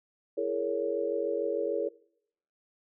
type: chord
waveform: sine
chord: A# half-diminished seventh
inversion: second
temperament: just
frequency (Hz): 335.6 / 419.5 / 466.2 / 559.4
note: E4 / G#4 / A#4 / C#5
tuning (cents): +31 / +17 / 0 / +16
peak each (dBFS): -36 / -32 / -32 / -33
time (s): 0.37-1.89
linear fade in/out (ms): 10
effects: noise-tail reverb RT60 0.7 s tail -22 dB re dry